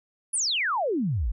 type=exponential sweep; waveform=sine; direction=down; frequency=10548 to 43.65 Hz; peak=-23 dBFS; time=0.33-1.32 s; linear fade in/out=10 ms; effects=none